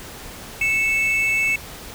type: tone pair together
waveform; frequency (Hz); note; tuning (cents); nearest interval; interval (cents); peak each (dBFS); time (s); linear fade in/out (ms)
triangle; 2211 / 2633; C#7 / E7; -5 / -3; minor third; 302; -19 / -18; 0.61-1.56; 5
effects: pink hiss -37 dBFS RMS until 1.94 s